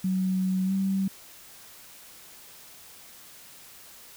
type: tone with pitch glide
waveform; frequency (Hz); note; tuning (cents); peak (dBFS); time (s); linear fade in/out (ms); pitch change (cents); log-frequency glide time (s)
sine; 187.1 to 192.92; F#3 to G3; +20 to -27; -23; 0.04-1.08; 5; +53; 0.65-0.72
effects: white hiss -49 dBFS RMS until 4.16 s